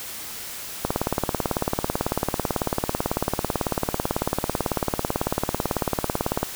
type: click train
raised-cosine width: 1 ms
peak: -7 dBFS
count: 102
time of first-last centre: 0.85-6.43 s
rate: 18.1 Hz
effects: white hiss -35 dBFS RMS until 6.55 s